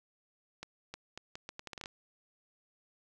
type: accelerating click train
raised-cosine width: 0.2 ms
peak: -25 dBFS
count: 12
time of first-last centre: 0.63-1.859 s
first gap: 310 ms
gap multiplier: 0.76
effects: none